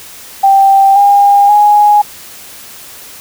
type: tone with pitch steps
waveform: sine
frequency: 784 / 807 / 830.6 Hz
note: G5 / G#5 / G#5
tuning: 0 / -50 / 0 cents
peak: -3 dBFS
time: 0.43-2.02 s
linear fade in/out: 10 ms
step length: 530 ms
effects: white hiss -32 dBFS RMS until 3.2 s